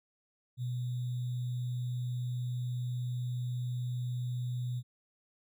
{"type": "tone with sample-and-hold", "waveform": "sine", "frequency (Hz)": 123.47, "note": "B2", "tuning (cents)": 0, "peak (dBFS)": -32, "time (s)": [0.57, 4.83], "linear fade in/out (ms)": 50, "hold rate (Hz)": 3675, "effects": []}